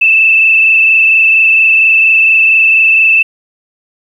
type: tone with frequency modulation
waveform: sine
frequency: 2637 Hz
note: E7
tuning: in tune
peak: -4 dBFS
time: 0.01-3.23 s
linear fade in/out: 10 ms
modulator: 24.3 Hz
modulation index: 2
effects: 7-bit